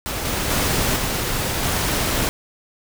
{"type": "noise with level steps", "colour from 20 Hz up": "pink", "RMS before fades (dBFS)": [-26, -23, -20, -23, -21], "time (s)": [0.06, 2.29], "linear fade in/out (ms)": 0, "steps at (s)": [0.25, 0.5, 0.96, 1.63], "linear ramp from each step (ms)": 2, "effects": []}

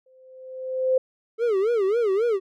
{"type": "tone with exponential growth", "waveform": "sine", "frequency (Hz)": 518, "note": "C5", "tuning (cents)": -17, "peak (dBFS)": -15, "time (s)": [0.06, 0.98], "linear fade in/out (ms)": 5, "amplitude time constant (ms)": 200}
{"type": "tone with vibrato", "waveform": "triangle", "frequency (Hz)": 426.7, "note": "G#4", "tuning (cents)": 47, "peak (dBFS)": -17, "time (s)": [1.38, 2.4], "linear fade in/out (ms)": 50, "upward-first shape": "sine", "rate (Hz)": 3.7, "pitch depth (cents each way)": 210}
{"effects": []}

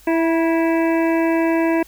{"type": "harmonic tone with a mistuned harmonic", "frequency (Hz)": 329.6, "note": "E4", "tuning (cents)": 0, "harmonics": [1, 2, 3, 5, 6, 7, 8], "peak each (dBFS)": [-16, -22, -26, -30, -32, -33, -34], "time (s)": [0.07, 1.83], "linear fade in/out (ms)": 5, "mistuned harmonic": 3, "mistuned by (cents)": -28, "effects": ["added 50 Hz sine -49 dBFS peak until 1.87 s", "white hiss -49 dBFS RMS until 1.87 s"]}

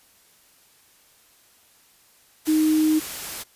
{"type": "tone in noise", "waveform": "sine", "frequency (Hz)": 311.1, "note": "D#4", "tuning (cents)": 0, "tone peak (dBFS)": -16, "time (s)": [2.47, 3], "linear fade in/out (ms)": 20, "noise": "white", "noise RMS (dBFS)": -33, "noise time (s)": [2.45, 3.44], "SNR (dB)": 14, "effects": ["white hiss -57 dBFS RMS until 3.55 s", "resampled to 32000 Hz"]}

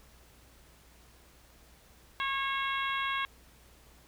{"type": "harmonic tone with a mistuned harmonic", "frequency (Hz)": 545, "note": "C#5", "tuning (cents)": -29, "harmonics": [2, 3, 4, 5, 6, 7], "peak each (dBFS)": [-33, -36, -37, -40, -39, -45], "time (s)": [2.2, 3.25], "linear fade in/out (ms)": 0, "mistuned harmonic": 6, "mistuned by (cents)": 24, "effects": ["added 60 Hz sine -60 dBFS peak until 4.07 s", "pink hiss -60 dBFS RMS until 4.07 s"]}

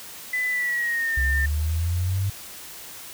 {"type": "tone with pitch glide", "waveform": "sine", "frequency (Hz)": [2000, 1802.5], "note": ["B6", "A6"], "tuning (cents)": [21, 41], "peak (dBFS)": -22, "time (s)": [0.33, 1.46], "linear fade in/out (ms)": 5, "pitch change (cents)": -180, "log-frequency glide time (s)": [0.49, 1.18]}
{"type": "exponential sweep", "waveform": "sine", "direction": "up", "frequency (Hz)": [65.41, 99.9], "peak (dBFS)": -21, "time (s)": [1.17, 2.3], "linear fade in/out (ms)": 5}
{"effects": ["white hiss -40 dBFS RMS until 3.13 s"]}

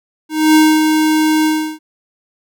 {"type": "tone with ADSR envelope", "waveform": "square", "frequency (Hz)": 311.1, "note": "D#4", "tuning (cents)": 0, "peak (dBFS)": -6, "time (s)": [0.29, 1.79], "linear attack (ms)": 260, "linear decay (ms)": 250, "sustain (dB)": -5, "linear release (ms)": 340, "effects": []}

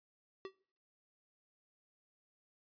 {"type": "tone with exponential decay", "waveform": "square", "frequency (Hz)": 383.6, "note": "G4", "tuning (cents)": -37, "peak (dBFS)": -40, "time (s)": [0.45, 0.55], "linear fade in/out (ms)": 1, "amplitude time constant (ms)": 20, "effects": ["noise-tail reverb RT60 0.6 s tail -25 dB re dry", "resampled to 11025 Hz"]}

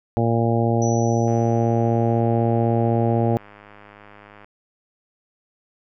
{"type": "harmonic tone", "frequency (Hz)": 116, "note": "A#2", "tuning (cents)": -8, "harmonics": [1, 2, 3, 4, 5, 6, 7], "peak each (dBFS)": [-20, -23, -25, -26, -27, -28, -28], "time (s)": [0.17, 3.37], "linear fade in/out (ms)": 0}
{"type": "tone with exponential decay", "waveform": "sine", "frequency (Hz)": 5920, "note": "F#8", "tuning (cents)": 0, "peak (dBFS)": -29, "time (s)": [0.82, 2.2], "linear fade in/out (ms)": 1, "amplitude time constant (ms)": 300}
{"type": "click train", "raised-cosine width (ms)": 0.5, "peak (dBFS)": -29, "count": 327, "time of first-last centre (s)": [1.28, 4.445], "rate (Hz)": 103}
{"effects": []}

